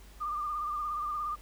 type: tone with vibrato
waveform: sine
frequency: 1200 Hz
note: D6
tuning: 37 cents sharp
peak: -31 dBFS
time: 0.2-1.36 s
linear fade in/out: 20 ms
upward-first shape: sine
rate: 17 Hz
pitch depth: 43 cents each way
effects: added 50 Hz sine -50 dBFS peak until 1.41 s + pink hiss -57 dBFS RMS until 1.41 s